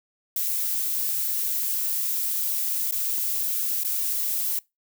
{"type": "noise with dropouts", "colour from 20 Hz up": "violet", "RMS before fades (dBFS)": -26, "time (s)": [0.36, 4.59], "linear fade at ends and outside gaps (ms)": 2, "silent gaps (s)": [[2.911, 2.922], [3.835, 3.847]], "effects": ["noise-tail reverb RT60 0.2 s tail -23 dB re dry"]}